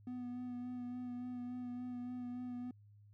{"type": "tone with vibrato", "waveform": "triangle", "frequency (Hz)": 246.9, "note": "B3", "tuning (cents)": 0, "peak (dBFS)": -39, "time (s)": [0.07, 2.71], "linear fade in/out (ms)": 2, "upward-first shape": "sine", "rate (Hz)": 3.5, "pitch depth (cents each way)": 19, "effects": ["added 103 Hz sine -59 dBFS peak until 3.13 s"]}